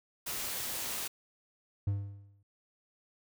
white noise, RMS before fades -37 dBFS, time 0.26-1.08 s, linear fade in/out 10 ms
triangle tone with exponential decay, 100 Hz, G2, 35 cents sharp, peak -24 dBFS, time 1.87-2.43 s, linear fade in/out 5 ms, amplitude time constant 120 ms
effects none

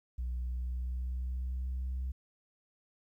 sine tone with pitch glide, 61.4 to 64.49 Hz, B1 to C2, -9 to -24 cents, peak -31 dBFS, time 0.18-2.12 s, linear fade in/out 10 ms, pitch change +85 cents, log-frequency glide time 0.41-1.97 s, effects tanh soft clip ceiling -31 dBFS + 12-bit

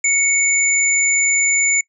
sine tone pair together, 2219 / 7045 Hz, C#7 / A8, +1 / +1 cents, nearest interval octave + minor sixth, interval 2000 cents, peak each -16 dBFS, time 0.04-1.81 s, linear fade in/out 5 ms, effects noise-tail reverb RT60 0.1 s tail -23 dB re dry

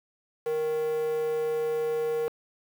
square tone with high-pass filter, 155.56 Hz, D#3, in tune, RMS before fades -28 dBFS, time 0.46-2.28 s, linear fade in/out 0 ms, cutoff 480 Hz, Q 7, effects low-pass 3000 Hz 12 dB/octave + 8-bit

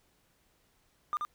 triangle tone with echo, 1206 Hz, D6, 46 cents sharp, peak -25 dBFS, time 1.13-1.17 s, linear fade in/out 0 ms, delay 80 ms, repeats 1, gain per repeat -4 dB, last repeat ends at 1.25 s, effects tanh soft clip ceiling -25 dBFS + pink hiss -70 dBFS RMS until 1.34 s

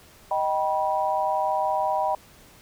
sine chord, Eb augmented, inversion none, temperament just, 622.3 / 777.8 / 972.3 Hz, Eb5 / G5 / B5, 0 / -14 / -27 cents, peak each -27 / -25 / -26 dBFS, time 0.31-2.15 s, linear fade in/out 2 ms, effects pink hiss -52 dBFS RMS until 2.61 s

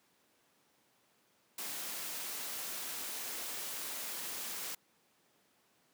white noise, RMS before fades -41 dBFS, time 1.58-4.75 s, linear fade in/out 5 ms, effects pink hiss -71 dBFS RMS until 5.93 s + high-pass 200 Hz 12 dB/octave

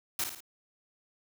white noise with echo, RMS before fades -31 dBFS, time 0.19-0.24 s, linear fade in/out 2 ms, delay 55 ms, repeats 3, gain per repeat -6 dB, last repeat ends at 0.405 s, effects none

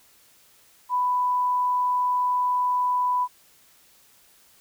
sine tone, 993 Hz, B5, 9 cents sharp, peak -20 dBFS, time 0.89-3.28 s, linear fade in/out 50 ms, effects white hiss -57 dBFS RMS until 4.6 s

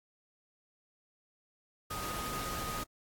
sine tone in noise, 1244.5 Hz, D#6, in tune, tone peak -39 dBFS, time 1.9-2.84 s, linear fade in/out 10 ms, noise pink, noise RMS -40 dBFS, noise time 1.9-2.84 s, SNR -2 dB, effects AAC 64 kbps

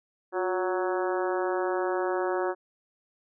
harmonic tone with a mistuned harmonic, 185.6 Hz, F#3, 6 cents sharp, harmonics 2 / 3 / 4 / 5 / 6 / 7 / 8 / 9, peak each -28 / -32 / -34 / -36 / -38 / -39 / -40 / -41 dBFS, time 0.32-2.55 s, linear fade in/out 50 ms, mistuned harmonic 2, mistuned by -43 cents, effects none

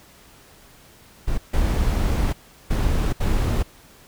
brown noise bursts at uneven times, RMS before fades -20 dBFS, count 4, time 1.27-1.38 / 1.53-2.33 / 2.7-3.13 / 3.2-3.63 s, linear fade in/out 10 ms, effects pink hiss -50 dBFS RMS until 4.07 s

